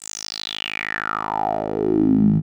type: tone with band-pass filter sweep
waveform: 10% pulse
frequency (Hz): 53.1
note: G#1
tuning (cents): +39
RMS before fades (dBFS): -21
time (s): 0-2.42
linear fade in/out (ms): 50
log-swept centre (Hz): 8100 to 160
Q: 6.7
effects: none